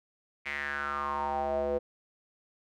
square tone with band-pass filter sweep, 71.4 Hz, D2, 48 cents flat, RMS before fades -32 dBFS, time 0.45-1.79 s, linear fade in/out 20 ms, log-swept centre 2200 to 500 Hz, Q 6.3, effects none

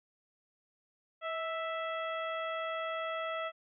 harmonic tone with a mistuned harmonic, 659.3 Hz, E5, in tune, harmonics 1 / 2 / 3 / 4 / 5, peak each -37 / -38 / -43 / -47 / -48 dBFS, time 1.21-3.52 s, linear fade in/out 50 ms, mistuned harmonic 1, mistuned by -37 cents, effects none

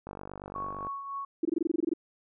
click train, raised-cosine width 1 ms, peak -26 dBFS, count 40, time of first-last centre 0.07-0.869 s, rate 48.8 Hz
sine tone with tremolo, 1108.7 Hz, C#6, in tune, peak -32 dBFS, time 0.55-1.25 s, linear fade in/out 5 ms, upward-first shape triangle, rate 3.6 Hz, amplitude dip 55%
sine tone bursts, 329.6 Hz, E4, in tune, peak -23 dBFS, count 12, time 1.43-1.936 s, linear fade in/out 5 ms, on 22 ms, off 22 ms
effects none

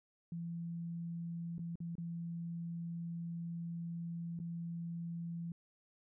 sine tone with dropouts, 169 Hz, E3, 43 cents sharp, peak -39 dBFS, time 0.32-5.52 s, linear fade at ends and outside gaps 2 ms, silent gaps 1.582-1.592 / 1.756-1.803 / 1.954-1.981 / 4.391-4.4 s, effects none

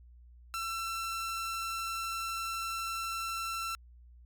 sawtooth tone, 1344 Hz, E6, 33 cents sharp, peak -30 dBFS, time 0.54-3.75 s, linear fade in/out 0 ms, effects added 60 Hz sine -52 dBFS peak until 4.25 s + MP3 96 kbps

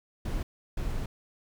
brown noise bursts at uneven times, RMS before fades -31 dBFS, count 2, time 0.25-0.43 / 0.77-1.06 s, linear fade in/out 5 ms, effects none

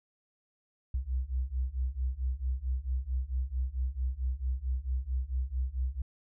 sine beating tone pair, 61.74 / 66.24 Hz, B1 / C2, 0 / +22 cents, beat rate 4.5 Hz, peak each -33 / -32 dBFS, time 0.94-6.02 s, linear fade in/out 5 ms, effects none

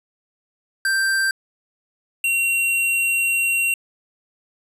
square tone pair in turn, 1571 / 2744 Hz, G6 / F7, +3 / -31 cents, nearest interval minor seventh, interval 966 cents, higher second, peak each -18 dBFS, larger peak neither, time 0.85-1.31 / 2.24-3.74 s, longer second, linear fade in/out 2 ms, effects resampled to 32000 Hz + 10-bit

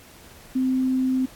sine tone, 259.2 Hz, C4, 16 cents flat, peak -19 dBFS, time 0.55-1.26 s, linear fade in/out 10 ms, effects pink hiss -48 dBFS RMS until 1.35 s + AAC 64 kbps

